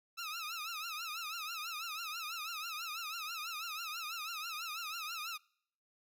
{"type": "tone with vibrato", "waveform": "15% pulse", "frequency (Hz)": 1300, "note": "E6", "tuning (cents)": -24, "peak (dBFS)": -33, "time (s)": [0.17, 5.38], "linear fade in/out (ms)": 20, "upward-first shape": "triangle", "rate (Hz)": 6.1, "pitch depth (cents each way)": 150, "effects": ["noise-tail reverb RT60 0.7 s tail -26 dB re dry"]}